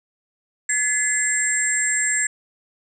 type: tone cluster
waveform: sine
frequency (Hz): 1716 / 2037 / 7570 / 8130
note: A6 / C7 / A#8 / B8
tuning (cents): -44 / -47 / +26 / +49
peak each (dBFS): -24 / -27 / -21 / -27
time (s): 0.69-2.27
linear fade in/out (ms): 5
effects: none